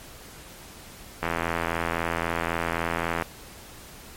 click train, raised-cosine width 0.5 ms, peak -10 dBFS, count 168, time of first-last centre 1.23-3.223 s, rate 83.8 Hz, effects pink hiss -45 dBFS RMS until 4.16 s + MP3 64 kbps

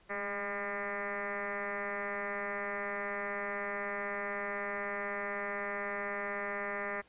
sine tone with frequency modulation, 1208 Hz, D6, 48 cents sharp, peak -34 dBFS, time 0.09-7.02 s, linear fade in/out 20 ms, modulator 200 Hz, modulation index 4.5, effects pink hiss -64 dBFS RMS until 7.08 s + resampled to 8000 Hz

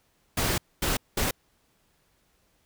pink noise bursts at uneven times, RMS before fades -26 dBFS, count 3, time 0.37-0.58 / 0.82-0.97 / 1.17-1.31 s, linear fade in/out 5 ms, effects pink hiss -68 dBFS RMS until 2.65 s

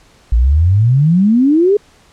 sine exponential sweep, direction up, 54 to 425.6 Hz, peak -7 dBFS, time 0.32-1.77 s, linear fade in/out 5 ms, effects pink hiss -48 dBFS RMS until 2.12 s + low-pass 8000 Hz 12 dB/octave

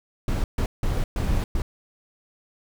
brown noise bursts at uneven times, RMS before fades -23 dBFS, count 5, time 0.28-0.44 / 0.58-0.66 / 0.83-1.04 / 1.16-1.44 / 1.55-1.62 s, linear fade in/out 2 ms, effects none

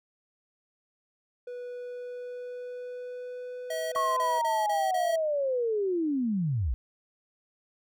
triangle tone with pitch glide, 490.9 to 499.2 Hz, B4 to B4, -10 to +19 cents, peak -34 dBFS, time 1.47-4.39 s, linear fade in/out 5 ms, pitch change +29 cents, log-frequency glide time 1.65-4.08 s
square tone bursts, 642 Hz, E5, 46 cents flat, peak -31 dBFS, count 6, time 3.7-5.16 s, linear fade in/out 5 ms, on 220 ms, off 28 ms
sine linear sweep, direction down, 1108.7 to 51 Hz, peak -25 dBFS, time 3.96-6.74 s, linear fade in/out 0 ms
effects none

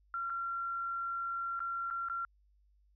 sine tone with dropouts, 1371 Hz, F6, 32 cents flat, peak -34 dBFS, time 0.14-2.25 s, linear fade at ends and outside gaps 1 ms, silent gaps 0.298-0.302 / 1.593-1.603 / 1.902-1.909 / 2.086-2.098 s, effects added 50 Hz sine -65 dBFS peak until 2.95 s

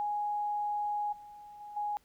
sine tone with level steps, 830.6 Hz, G#5, in tune, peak -30 / -47 / -43 / -31 dBFS, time 0-1.97 s, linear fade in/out 0 ms, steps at 1.12 / 1.6 / 1.76 s, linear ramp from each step 10 ms, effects pink hiss -68 dBFS RMS until 2.04 s

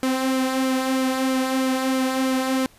sawtooth tone with flanger, 261.6 Hz, C4, in tune, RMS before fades -22 dBFS, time 0.03-2.66 s, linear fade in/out 0 ms, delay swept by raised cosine 1.1 to 3.5 ms, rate 3.1 Hz, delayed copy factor -0.5, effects pink hiss -53 dBFS RMS until 2.78 s + resampled to 32000 Hz

